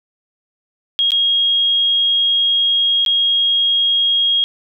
sine tone with dropouts, 3270 Hz, G#7, 28 cents flat, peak -12 dBFS, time 0.99-4.44 s, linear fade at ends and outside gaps 0 ms, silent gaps 1.106-1.119 / 3.05-3.062 s, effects none

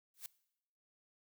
blue noise with exponential growth, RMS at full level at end -41 dBFS, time 0.14-0.26 s, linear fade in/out 1 ms, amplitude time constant 26 ms, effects noise-tail reverb RT60 0.8 s tail -21 dB re dry

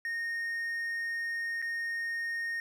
triangle tone with dropouts, 1849 Hz, A#6, 15 cents flat, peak -30 dBFS, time 0.05-2.6 s, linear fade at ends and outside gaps 1 ms, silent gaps 1.618-1.624 s, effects none

